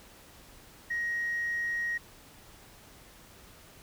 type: tone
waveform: sine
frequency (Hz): 1884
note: A#6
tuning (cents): +18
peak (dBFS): -28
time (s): 0.9-1.98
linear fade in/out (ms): 10
effects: tanh soft clip ceiling -25 dBFS + pink hiss -54 dBFS RMS until 3.82 s